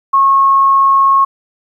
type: tone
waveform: sine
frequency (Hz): 1091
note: C#6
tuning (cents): -28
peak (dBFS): -6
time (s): 0.13-1.25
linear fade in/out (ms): 10
effects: 8-bit